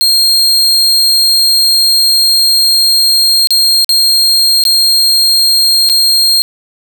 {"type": "tone with dropouts", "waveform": "40% pulse", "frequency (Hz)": 4217, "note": "C8", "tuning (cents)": 13, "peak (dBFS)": -5, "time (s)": [0.01, 6.42], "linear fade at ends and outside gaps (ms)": 0, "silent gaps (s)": [[3.472, 3.506], [3.845, 3.892], [4.638, 4.652], [5.89, 5.897]], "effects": []}